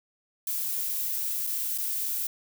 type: noise with dropouts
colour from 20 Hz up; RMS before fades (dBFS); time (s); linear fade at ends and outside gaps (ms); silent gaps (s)
violet; -30; 0.47-2.27; 2; 1.468-1.472 / 1.778-1.783
effects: none